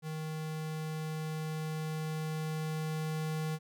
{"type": "tone with level ramp", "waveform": "square", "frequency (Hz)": 156.6, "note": "D#3", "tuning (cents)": 11, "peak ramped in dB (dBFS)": [-37, -33], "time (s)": [0.02, 3.59], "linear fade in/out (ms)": 50, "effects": []}